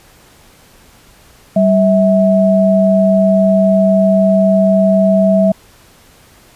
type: tone pair together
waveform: sine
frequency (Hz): 193.81 / 650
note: G3 / E5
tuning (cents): -19 / -24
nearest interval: octave + major sixth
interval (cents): 2095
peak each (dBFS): -10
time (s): 1.56-5.52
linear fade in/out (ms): 5
effects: pink hiss -45 dBFS RMS until 6.55 s + resampled to 32000 Hz